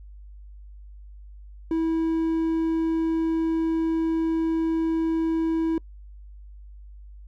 triangle tone, 325.4 Hz, E4, 22 cents flat, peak -19 dBFS, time 1.71-5.78 s, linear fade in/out 2 ms, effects noise-tail reverb RT60 0.1 s tail -26 dB re dry + added 50 Hz sine -41 dBFS peak until 7.27 s

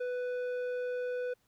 square tone with low-pass filter, 496.1 Hz, B4, 8 cents sharp, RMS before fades -35 dBFS, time 0-1.34 s, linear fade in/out 10 ms, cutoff 1500 Hz, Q 0.7, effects pink hiss -73 dBFS RMS until 1.47 s

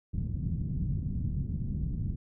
white low-pass noise, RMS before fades -32 dBFS, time 0.13-2.16 s, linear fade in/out 10 ms, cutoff 170 Hz, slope 24 dB/octave, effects none

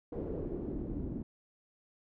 pink noise with low-pass filter sweep, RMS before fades -38 dBFS, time 0.12-1.23 s, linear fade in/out 5 ms, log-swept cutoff 440 to 270 Hz, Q 2.7, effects none

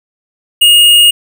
sine tone with tanh clipping, 2857 Hz, F7, 39 cents sharp, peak -4 dBFS, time 0.61-1.11 s, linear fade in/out 10 ms, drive 18 dB, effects none

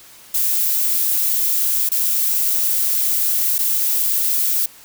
violet noise with dropouts, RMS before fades -18 dBFS, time 0.34-4.66 s, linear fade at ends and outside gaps 5 ms, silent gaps 1.89-1.916 / 3.582-3.588 s, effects white hiss -44 dBFS RMS until 4.84 s

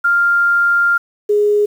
sine tone pair in turn, 1396.9 / 415.3 Hz, F6 / G#4, 0 / 0 cents, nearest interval octave + major sixth, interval 2100 cents, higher first, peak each -10 dBFS, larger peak neither, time 0.04-0.98 / 1.29-1.66 s, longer first, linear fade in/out 10 ms, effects 7-bit

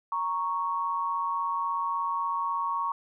sine tone pair together, 932.3 / 1108.7 Hz, A#5 / C#6, 0 / 0 cents, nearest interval minor third, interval 300 cents, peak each -31 / -28 dBFS, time 0.12-2.92 s, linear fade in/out 2 ms, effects none

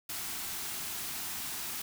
white band-stop noise, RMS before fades -38 dBFS, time 0.09-1.82 s, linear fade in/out 5 ms, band 430 to 630 Hz, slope 96 dB/octave, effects none

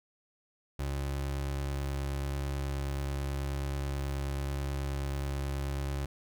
30% pulse tone, 69.3 Hz, C#2, in tune, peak -29 dBFS, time 0.79-6.06 s, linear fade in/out 5 ms, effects none

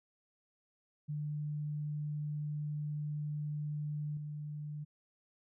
sine tone with level steps, 149.1 Hz, D3, 27 cents sharp, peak -35 / -39 dBFS, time 1.08-4.85 s, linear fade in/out 20 ms, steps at 4.17 s, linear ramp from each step 2 ms, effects none

